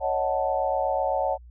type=chord; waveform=sine; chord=D# half-diminished seventh; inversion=third; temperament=equal; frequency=554.4 / 622.3 / 740 / 880 Hz; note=C#5 / D#5 / F#5 / A5; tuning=0 / 0 / 0 / 0 cents; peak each=-27 / -29 / -27 / -29 dBFS; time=0-1.38 s; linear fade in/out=50 ms; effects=added 60 Hz sine -44 dBFS peak until 1.5 s